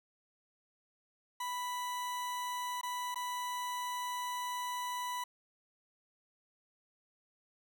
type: tone with dropouts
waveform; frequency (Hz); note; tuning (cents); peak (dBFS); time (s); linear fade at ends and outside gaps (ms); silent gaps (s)
40% pulse; 987.8; B5; 0; -35; 1.4-5.24; 5; 2.813-2.831 / 3.145-3.157
effects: none

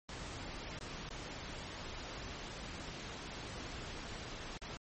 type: noise with dropouts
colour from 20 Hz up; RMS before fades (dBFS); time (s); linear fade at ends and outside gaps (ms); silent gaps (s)
pink; -45; 0.09-4.77; 2; 0.79-0.808 / 1.091-1.105 / 4.576-4.616
effects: low-pass 7000 Hz 12 dB/octave + MP3 32 kbps

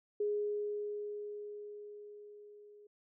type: tone with level ramp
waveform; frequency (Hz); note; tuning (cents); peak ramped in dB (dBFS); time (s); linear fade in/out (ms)
sine; 415.3; G#4; 0; -30 to -55; 0.2-2.87; 5
effects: none

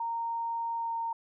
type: tone with pitch glide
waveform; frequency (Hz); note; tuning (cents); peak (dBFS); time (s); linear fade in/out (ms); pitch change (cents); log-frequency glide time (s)
sine; 925 to 919.7; A#5 to A#5; -14 to -24; -30; 0-1.13; 5; -10; 0.76-0.94
effects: none

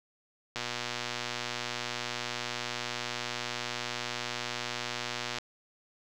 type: click train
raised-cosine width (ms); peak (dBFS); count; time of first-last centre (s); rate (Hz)
0.2; -16; 580; 0.56-5.385; 120
effects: none

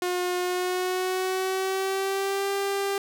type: tone with pitch glide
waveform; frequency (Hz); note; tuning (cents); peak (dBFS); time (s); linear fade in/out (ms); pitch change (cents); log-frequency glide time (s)
sawtooth; 359.3 to 396.4; F4 to G4; +49 to +19; -21; 0.02-2.98; 2; +170; 0.42-2.51
effects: none

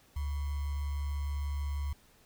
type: tone with sample-and-hold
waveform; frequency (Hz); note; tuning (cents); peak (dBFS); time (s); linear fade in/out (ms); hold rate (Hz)
sine; 71.8; D2; -39; -31; 0.16-1.93; 5; 1050
effects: pink hiss -63 dBFS RMS until 2.25 s

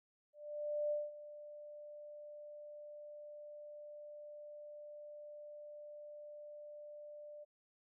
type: tone with ADSR envelope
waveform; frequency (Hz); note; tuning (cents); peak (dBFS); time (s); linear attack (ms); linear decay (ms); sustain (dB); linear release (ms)
sine; 593; D5; +17; -33; 0.33-7.45; 580; 200; -16; 21
effects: none

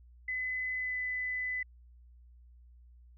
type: tone with pitch glide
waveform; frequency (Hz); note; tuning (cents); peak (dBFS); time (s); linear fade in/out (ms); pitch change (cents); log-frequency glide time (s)
sine; 2017 to 2004; B6 to B6; +36 to +25; -32; 0.28-1.63; 5; -11; 0.75-0.96
effects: added 60 Hz sine -54 dBFS peak until 3.17 s

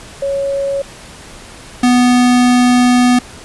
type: tone pair in turn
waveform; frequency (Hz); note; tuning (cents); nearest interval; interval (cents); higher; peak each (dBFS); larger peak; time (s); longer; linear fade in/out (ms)
sine / square; 554.4 / 247; C#5 / B3; 0 / 0; octave + major second; 1400; first; -14 / -8; second; 0.22-0.82 / 1.83-3.19; second; 5
effects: pink hiss -35 dBFS RMS until 3.44 s + resampled to 24000 Hz

